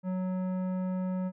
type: tone with tanh clipping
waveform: sine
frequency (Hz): 185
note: F#3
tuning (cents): 0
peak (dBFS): -31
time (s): 0.03-1.32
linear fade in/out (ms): 50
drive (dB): 13
effects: none